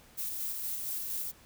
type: noise with tremolo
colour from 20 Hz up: violet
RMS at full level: -35 dBFS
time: 0.17-1.32 s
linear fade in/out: 20 ms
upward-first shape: square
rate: 4.3 Hz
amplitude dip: 25%
effects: pink hiss -58 dBFS RMS until 1.45 s